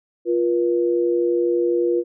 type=tone pair together; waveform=sine; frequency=349.2 / 481.1 Hz; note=F4 / B4; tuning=0 / -45 cents; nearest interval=tritone; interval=555 cents; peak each=-18 / -21 dBFS; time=0.25-2.04 s; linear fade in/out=50 ms; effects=none